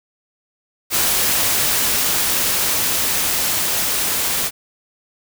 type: noise with level ramp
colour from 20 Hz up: white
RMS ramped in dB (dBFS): -17 to -20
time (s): 0.9-4.51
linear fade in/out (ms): 50
effects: none